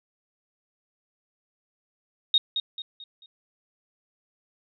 sine tone with echo, 3729 Hz, A#7, in tune, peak -16 dBFS, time 2.34-2.38 s, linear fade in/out 2 ms, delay 220 ms, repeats 4, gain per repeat -8 dB, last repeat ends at 3.26 s, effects none

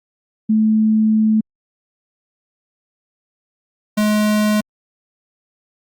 sine / square tone pair in turn, 217.6 / 211.6 Hz, A3 / G#3, -19 / +33 cents, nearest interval unison, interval 48 cents, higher first, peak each -11 / -14 dBFS, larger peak first, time 0.49-1.41 / 3.97-4.61 s, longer first, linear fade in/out 10 ms, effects Opus 48 kbps

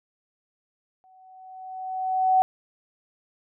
sine tone with exponential growth, 751 Hz, F#5, 26 cents sharp, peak -14 dBFS, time 1.04-2.42 s, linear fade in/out 0 ms, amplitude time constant 300 ms, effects none

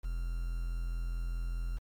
triangle tone with quantisation, 42.4 Hz, E1, 50 cents sharp, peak -30 dBFS, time 0.03-1.79 s, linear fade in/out 20 ms, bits 9, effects MP3 96 kbps

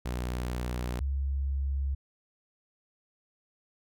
sawtooth / sine tone pair in turn, 61.2 / 68.49 Hz, B1 / C#2, -15 / -20 cents, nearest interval major second, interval 195 cents, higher second, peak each -27 dBFS, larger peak neither, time 0.05-1 / 1-1.95 s, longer neither, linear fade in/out 10 ms, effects none

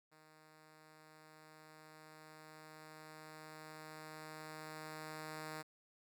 5% pulse tone with level ramp, 155.7 Hz, D#3, 2 cents sharp, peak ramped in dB -52 to -33 dBFS, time 0.11-5.63 s, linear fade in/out 20 ms, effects none

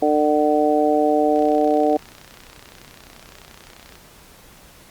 harmonic tone, 150 Hz, D3, 37 cents sharp, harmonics 2 / 3 / 4 / 5, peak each -20 / -20 / -20 / -20 dBFS, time 0.02-1.97 s, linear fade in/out 5 ms
click train, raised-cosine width 0.2 ms, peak -24 dBFS, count 83, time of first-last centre 1.36-3.955 s, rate 31.6 Hz
effects pink hiss -47 dBFS RMS until 4.9 s + Opus 48 kbps

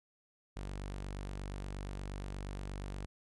sawtooth tone, 48.46 Hz, G1, 19 cents flat, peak -36 dBFS, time 0.56-3.06 s, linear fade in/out 10 ms, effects resampled to 24000 Hz

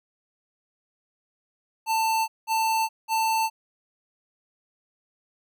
square tone bursts, 890 Hz, A5, 20 cents sharp, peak -22 dBFS, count 3, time 1.86-3.5 s, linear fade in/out 50 ms, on 420 ms, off 190 ms, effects none

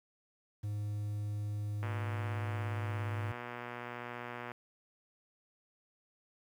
triangle tone, 103.83 Hz, G#2, in tune, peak -32 dBFS, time 0.63-3.32 s, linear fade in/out 10 ms
click train, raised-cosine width 0.5 ms, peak -27 dBFS, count 326, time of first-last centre 1.83-4.516 s, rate 121 Hz
effects high-pass 60 Hz 12 dB/octave + 10-bit

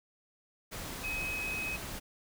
sine tone in noise, 2537 Hz, D#7, 33 cents sharp, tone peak -34 dBFS, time 1.03-1.77 s, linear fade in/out 20 ms, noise pink, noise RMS -41 dBFS, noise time 0.71-2 s, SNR +4 dB, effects none

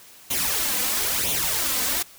white noise with flanger, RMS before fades -24 dBFS, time 0.3-2.03 s, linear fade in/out 10 ms, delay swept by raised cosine 0.3 to 4 ms, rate 1 Hz, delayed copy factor +0.65, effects white hiss -48 dBFS RMS until 2.18 s

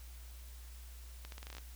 accelerating click train, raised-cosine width 0.2 ms, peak -30 dBFS, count 10, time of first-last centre 1.25-1.583 s, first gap 72 ms, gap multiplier 0.82, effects added 60 Hz sine -48 dBFS peak until 1.75 s + white hiss -59 dBFS RMS until 1.75 s

